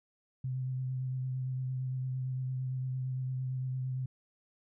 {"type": "tone with vibrato", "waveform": "sine", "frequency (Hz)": 129.2, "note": "C3", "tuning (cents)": -21, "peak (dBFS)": -32, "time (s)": [0.44, 4.06], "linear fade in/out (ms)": 5, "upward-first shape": "triangle", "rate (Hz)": 8.8, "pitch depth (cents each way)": 24, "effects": []}